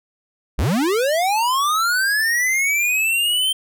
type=linear sweep; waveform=square; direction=up; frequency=40.33 to 3136 Hz; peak=-17 dBFS; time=0.58-3.53 s; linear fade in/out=10 ms; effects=none